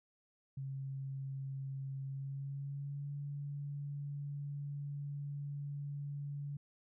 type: tone with pitch glide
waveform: sine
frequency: 135.7 to 143.11 Hz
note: C#3 to D3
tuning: -36 to -44 cents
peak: -39 dBFS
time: 0.57-6.57 s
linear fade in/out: 5 ms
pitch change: +92 cents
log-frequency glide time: 2.05-3.12 s
effects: none